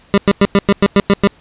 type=tone bursts; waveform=25% pulse; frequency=200 Hz; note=G3; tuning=35 cents sharp; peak=-3 dBFS; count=9; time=0.14-1.273 s; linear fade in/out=0 ms; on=37 ms; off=100 ms; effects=pink hiss -48 dBFS RMS until 1.4 s + resampled to 8000 Hz